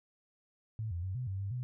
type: tone with pitch steps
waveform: sine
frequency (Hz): 110 / 86.1 / 94 / 126.1 / 96.1 / 98.6 / 124.6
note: A2 / F2 / F#2 / B2 / G2 / G2 / B2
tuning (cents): 0 / -24 / +28 / +36 / -34 / +11 / +16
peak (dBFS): -34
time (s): 0.79-1.63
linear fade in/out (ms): 0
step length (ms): 120
effects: none